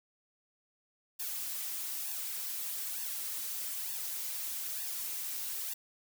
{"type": "noise with flanger", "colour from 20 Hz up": "blue", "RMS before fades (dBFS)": -38, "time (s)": [1.19, 5.74], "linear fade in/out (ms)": 10, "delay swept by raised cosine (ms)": [1.1, 6.6], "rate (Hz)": 1.1, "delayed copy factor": 0.9, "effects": []}